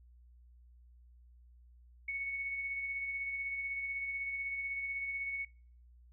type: tone with tremolo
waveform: sine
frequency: 2217 Hz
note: C#7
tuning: in tune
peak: -34 dBFS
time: 2.08-5.45 s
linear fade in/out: 5 ms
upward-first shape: sine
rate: 16 Hz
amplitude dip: 35%
effects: noise-tail reverb RT60 0.5 s tail -26 dB re dry + added 60 Hz sine -57 dBFS peak until 6.12 s